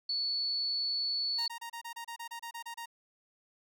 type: tone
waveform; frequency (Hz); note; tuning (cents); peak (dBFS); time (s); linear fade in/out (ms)
sine; 4435; C#8; 0; -30; 0.09-1.48; 5
type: tone bursts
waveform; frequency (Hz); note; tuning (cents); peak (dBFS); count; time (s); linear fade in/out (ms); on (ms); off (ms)
sawtooth; 932.3; A#5; 0; -36; 13; 1.38-2.859; 10; 87; 29
effects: none